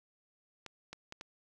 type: clicks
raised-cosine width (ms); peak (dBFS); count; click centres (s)
0.2; -27; 4; 0.663 / 0.93 / 1.124 / 1.211
effects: none